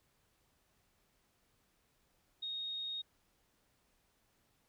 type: tone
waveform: sine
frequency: 3729 Hz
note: A#7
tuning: in tune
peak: -38 dBFS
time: 2.42-3.02 s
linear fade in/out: 10 ms
effects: pink hiss -75 dBFS RMS until 4.68 s